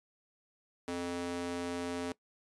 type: tone with high-pass filter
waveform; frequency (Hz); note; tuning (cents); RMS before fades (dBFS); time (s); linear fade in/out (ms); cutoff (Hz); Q
square; 87.31; F2; 0; -37; 0.88-2.12; 0; 320; 1.9
effects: noise-tail reverb RT60 0.1 s tail -20 dB re dry + resampled to 24000 Hz